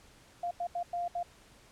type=tone bursts at uneven times; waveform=sine; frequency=698.5 Hz; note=F5; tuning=in tune; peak=-31 dBFS; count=5; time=0.43-0.51 / 0.6-0.67 / 0.75-0.83 / 0.93-1.08 / 1.15-1.23 s; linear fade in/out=5 ms; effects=pink hiss -59 dBFS RMS until 1.71 s + low-pass 10000 Hz 12 dB/octave